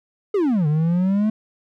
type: exponential two-way sweep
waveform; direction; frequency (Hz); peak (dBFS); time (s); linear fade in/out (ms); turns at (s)
triangle; down then up; 432.6 to 146.83 to 219.6; -14; 0.34-1.3; 5; 0.67
effects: none